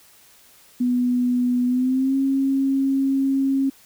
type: tone with pitch glide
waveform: sine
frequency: 246.9 to 270.8 Hz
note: B3 to C#4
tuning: 0 to -40 cents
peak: -17 dBFS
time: 0.8-3.7 s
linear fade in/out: 10 ms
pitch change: +160 cents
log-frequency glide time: 1.66-2.16 s
effects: white hiss -52 dBFS RMS until 3.85 s